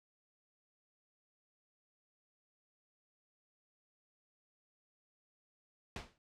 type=noise with exponential decay; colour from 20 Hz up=pink; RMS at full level=-40 dBFS; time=5.96-6.18 s; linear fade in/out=1 ms; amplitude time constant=46 ms; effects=noise-tail reverb RT60 0.2 s tail -23 dB re dry + low-pass 5000 Hz 12 dB/octave